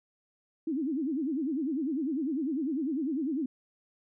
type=tone with vibrato; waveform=sine; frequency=289.8 Hz; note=D4; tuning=23 cents flat; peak=-28 dBFS; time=0.67-3.46 s; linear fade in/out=5 ms; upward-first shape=sine; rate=10 Hz; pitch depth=240 cents each way; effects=none